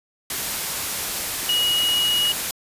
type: tone in noise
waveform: sine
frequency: 2901 Hz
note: F#7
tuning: 35 cents flat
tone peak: -18 dBFS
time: 1.49-2.32 s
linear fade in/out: 2 ms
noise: white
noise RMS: -26 dBFS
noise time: 0.3-2.51 s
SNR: +5 dB
effects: resampled to 32000 Hz